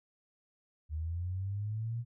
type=linear sweep; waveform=sine; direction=up; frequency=75.2 to 120 Hz; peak=-33 dBFS; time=0.89-2.05 s; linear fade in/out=50 ms; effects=none